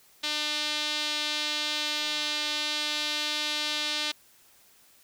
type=tone with band-pass filter; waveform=sawtooth; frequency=300.1 Hz; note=D4; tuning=38 cents sharp; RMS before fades=-30 dBFS; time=0.23-4.12 s; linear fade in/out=10 ms; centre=3800 Hz; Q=2.4; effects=white hiss -59 dBFS RMS until 5.03 s